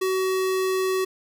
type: tone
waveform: square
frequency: 376.6 Hz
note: F#4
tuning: 31 cents sharp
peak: -22 dBFS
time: 0.01-1.05 s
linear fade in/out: 10 ms
effects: none